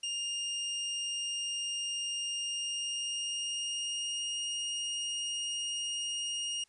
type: tone with pitch glide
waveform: sawtooth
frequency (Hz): 2819 to 2852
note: F7 to F7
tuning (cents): +16 to +36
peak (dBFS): -30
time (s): 0.03-6.64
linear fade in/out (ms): 5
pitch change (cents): +20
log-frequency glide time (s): 2.38-4.43
effects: white hiss -69 dBFS RMS until 6.68 s + resampled to 22050 Hz